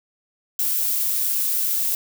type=noise; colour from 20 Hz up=violet; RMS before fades=-22 dBFS; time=0.59-1.95 s; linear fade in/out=2 ms; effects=none